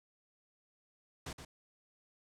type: noise with echo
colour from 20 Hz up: pink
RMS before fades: -43 dBFS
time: 1.26-1.33 s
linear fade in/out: 5 ms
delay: 120 ms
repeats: 1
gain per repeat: -7 dB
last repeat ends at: 1.45 s
effects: low-pass 9000 Hz 12 dB/octave